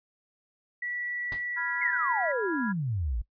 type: tone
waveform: sine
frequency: 1949 Hz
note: B6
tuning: 23 cents flat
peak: -31 dBFS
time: 0.82-2.32 s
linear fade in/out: 5 ms
type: noise with exponential decay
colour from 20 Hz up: pink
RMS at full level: -37 dBFS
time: 1.32-1.46 s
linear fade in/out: 0 ms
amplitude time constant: 29 ms
type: chord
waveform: sine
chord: F diminished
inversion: second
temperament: equal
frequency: 987.8 / 1396.9 / 1661.2 Hz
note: Cb6 / F6 / Ab6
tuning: 0 / 0 / 0 cents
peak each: -37 / -37 / -33 dBFS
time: 1.56-2.73 s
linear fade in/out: 20 ms
type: exponential sweep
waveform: sine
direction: down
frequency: 2223 to 49.8 Hz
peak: -27 dBFS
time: 1.81-3.22 s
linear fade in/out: 10 ms
effects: noise-tail reverb RT60 0.1 s tail -20 dB re dry + resampled to 11025 Hz